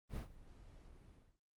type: noise with ADSR envelope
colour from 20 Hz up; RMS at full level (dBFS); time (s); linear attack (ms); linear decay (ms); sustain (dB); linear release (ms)
brown; -40; 0.09-1.38; 74; 110; -19; 280
effects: noise-tail reverb RT60 0.3 s tail -23 dB re dry + Opus 32 kbps